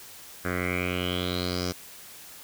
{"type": "tone with low-pass filter sweep", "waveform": "10% pulse", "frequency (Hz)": 89.9, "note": "F#2", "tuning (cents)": -49, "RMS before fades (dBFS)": -29, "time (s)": [0.44, 1.73], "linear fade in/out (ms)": 20, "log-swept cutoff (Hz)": [1700, 5600], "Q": 6.8, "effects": ["white hiss -46 dBFS RMS until 2.43 s"]}